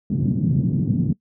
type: band-pass noise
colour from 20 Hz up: pink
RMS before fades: -20 dBFS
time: 0.1-1.13 s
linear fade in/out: 5 ms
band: 130 to 220 Hz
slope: 24 dB/octave
effects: noise-tail reverb RT60 0.1 s tail -23 dB re dry